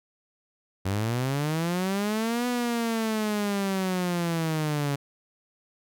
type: linear two-way sweep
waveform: sawtooth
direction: up then down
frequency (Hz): 92.5 to 246.9 to 139.6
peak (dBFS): -21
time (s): 0.85-4.96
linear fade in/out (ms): 10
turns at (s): 2.47
effects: none